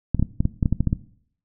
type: clicks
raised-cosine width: 5 ms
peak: -7 dBFS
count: 11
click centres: 0.147 / 0.196 / 0.226 / 0.405 / 0.454 / 0.628 / 0.658 / 0.726 / 0.806 / 0.873 / 0.929 s
effects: noise-tail reverb RT60 0.6 s tail -18 dB re dry